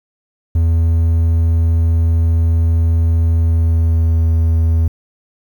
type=tone with pitch glide; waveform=triangle; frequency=82.41 to 81.65 Hz; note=E2 to E2; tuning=0 to -16 cents; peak=-8 dBFS; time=0.55-4.88 s; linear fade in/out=5 ms; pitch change=-16 cents; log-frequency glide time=3.36-4.38 s; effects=8-bit